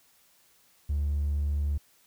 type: tone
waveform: triangle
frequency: 72.7 Hz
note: D2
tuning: 17 cents flat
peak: -22 dBFS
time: 0.89-1.78 s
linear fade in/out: 10 ms
effects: tanh soft clip ceiling -21 dBFS + white hiss -63 dBFS RMS until 2.06 s